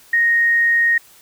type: tone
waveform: sine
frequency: 1864.7 Hz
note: A#6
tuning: in tune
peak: -12 dBFS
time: 0.13-0.98 s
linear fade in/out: 5 ms
effects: white hiss -48 dBFS RMS until 1.21 s